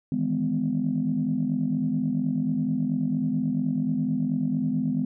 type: chord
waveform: sine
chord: E major seventh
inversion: third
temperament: equal with one note detuned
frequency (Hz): 155.56 / 164.81 / 207.7 / 252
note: D#3 / E3 / G#3 / B3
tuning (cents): 0 / 0 / 0 / +35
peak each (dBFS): -31 / -30 / -28 / -25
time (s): 0.12-5.05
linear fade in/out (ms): 2
effects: tanh soft clip ceiling -14 dBFS